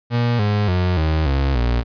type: tone with pitch steps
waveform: 35% pulse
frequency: 119.3 / 103.86 / 90.41 / 78.71 / 68.52 / 59.65 Hz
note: A#2 / G#2 / F#2 / D#2 / C#2 / A#1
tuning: +41 / +1 / -40 / +21 / -19 / +41 cents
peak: -14 dBFS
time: 0.1-1.84 s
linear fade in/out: 50 ms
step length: 290 ms
effects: resampled to 11025 Hz